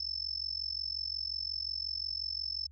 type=tone with amplitude modulation; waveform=sine; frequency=5274 Hz; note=E8; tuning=in tune; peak=-30 dBFS; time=0-2.67 s; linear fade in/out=5 ms; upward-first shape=sine; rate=45.6 Hz; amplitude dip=95%; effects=added 73 Hz sine -52 dBFS peak until 2.71 s